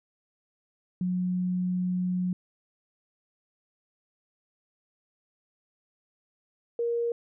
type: tone pair in turn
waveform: sine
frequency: 181.4 / 470 Hz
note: F#3 / A#4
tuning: -34 / +14 cents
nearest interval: octave + major third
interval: 1648 cents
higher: second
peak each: -25 dBFS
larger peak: neither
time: 1.01-2.33 / 6.79-7.12 s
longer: first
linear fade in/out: 2 ms
effects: none